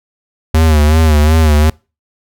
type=tone with vibrato; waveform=square; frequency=77.4 Hz; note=D#2; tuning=9 cents flat; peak=-7 dBFS; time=0.54-1.7 s; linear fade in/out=5 ms; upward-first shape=sine; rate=2.7 Hz; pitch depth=73 cents each way; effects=noise-tail reverb RT60 0.3 s tail -25 dB re dry